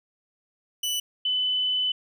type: tone pair in turn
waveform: sawtooth / sine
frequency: 2975 / 3010 Hz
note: F#7 / F#7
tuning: +9 / +29 cents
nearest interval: unison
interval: 20 cents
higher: second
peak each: -22 dBFS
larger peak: neither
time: 0.83-1 / 1.25-1.92 s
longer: second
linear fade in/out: 5 ms
effects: none